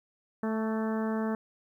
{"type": "harmonic tone with a mistuned harmonic", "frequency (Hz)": 220, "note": "A3", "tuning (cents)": 0, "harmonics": [1, 2, 3, 4, 5, 6, 7, 8], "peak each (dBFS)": [-29, -35, -39, -41, -43, -45, -46, -47], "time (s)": [0.43, 1.35], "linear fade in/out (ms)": 2, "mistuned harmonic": 5, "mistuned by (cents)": 24, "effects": ["11-bit"]}